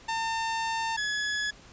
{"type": "tone pair in turn", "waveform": "sawtooth", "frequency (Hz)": [900, 1694.1], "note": ["A5", "G#6"], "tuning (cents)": [39, 34], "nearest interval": "major seventh", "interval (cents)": 1095, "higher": "second", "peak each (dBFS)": -24, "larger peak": "neither", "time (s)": [[0.08, 0.97], [0.97, 1.51]], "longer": "first", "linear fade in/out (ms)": 10, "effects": ["pink hiss -52 dBFS RMS until 1.72 s", "resampled to 16000 Hz"]}